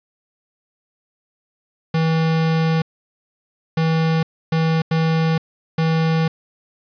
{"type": "tone bursts at uneven times", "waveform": "square", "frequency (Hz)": 161.6, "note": "E3", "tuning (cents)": -34, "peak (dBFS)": -16, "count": 5, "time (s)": [[1.94, 2.82], [3.77, 4.23], [4.52, 4.82], [4.91, 5.38], [5.78, 6.28]], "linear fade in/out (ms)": 5, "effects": ["resampled to 11025 Hz", "7-bit"]}